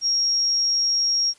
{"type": "tone", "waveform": "sine", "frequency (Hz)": 5588, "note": "F8", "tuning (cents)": 0, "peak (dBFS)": -18, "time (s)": [0.01, 1.34], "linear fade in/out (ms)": 50, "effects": ["white hiss -55 dBFS RMS until 1.38 s", "resampled to 22050 Hz"]}